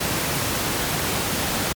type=noise; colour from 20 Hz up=pink; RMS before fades=-23 dBFS; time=0-1.73 s; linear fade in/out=10 ms; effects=high-pass 80 Hz 12 dB/octave + MP3 96 kbps